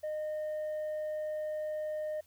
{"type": "tone with tanh clipping", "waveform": "sine", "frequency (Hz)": 613, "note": "D#5", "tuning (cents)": -26, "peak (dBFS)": -34, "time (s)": [0.03, 2.21], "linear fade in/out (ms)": 10, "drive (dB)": 2, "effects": ["added 84 Hz sine -69 dBFS peak until 2.26 s", "white hiss -67 dBFS RMS until 2.26 s"]}